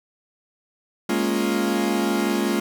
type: chord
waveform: 40% pulse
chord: Bb minor seventh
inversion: third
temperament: equal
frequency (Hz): 207.7 / 233.1 / 277.2 / 349.2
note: Ab3 / Bb3 / Db4 / F4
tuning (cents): 0 / 0 / 0 / 0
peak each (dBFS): -24 / -26 / -26 / -24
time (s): 1.09-2.6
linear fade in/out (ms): 5
effects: none